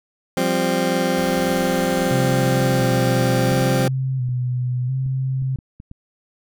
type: chord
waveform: 20% pulse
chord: F suspended second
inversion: none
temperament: just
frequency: 174.61 / 196.44 / 261.9 Hz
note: F3 / G3 / C4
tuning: 0 / +4 / +2 cents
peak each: -18 / -19 / -17 dBFS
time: 0.37-3.88 s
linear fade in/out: 2 ms
type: noise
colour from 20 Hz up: pink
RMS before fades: -36 dBFS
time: 1.17-3.86 s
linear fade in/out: 5 ms
type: tone with vibrato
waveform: sine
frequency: 128.3 Hz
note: C3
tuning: 34 cents flat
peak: -19 dBFS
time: 2.11-5.56 s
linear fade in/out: 2 ms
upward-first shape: square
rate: 0.72 Hz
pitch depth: 47 cents each way
type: clicks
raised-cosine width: 5 ms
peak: -25 dBFS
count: 8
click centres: 2.658 / 3.516 / 4.289 / 5.062 / 5.422 / 5.588 / 5.801 / 5.914 s
effects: none